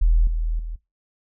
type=tone with level steps; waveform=sine; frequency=40.41 Hz; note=E1; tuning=34 cents flat; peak=-13 / -20 / -27 dBFS; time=0.01-0.76 s; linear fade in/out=10 ms; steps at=0.27 / 0.59 s; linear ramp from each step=2 ms; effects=noise-tail reverb RT60 0.2 s tail -19 dB re dry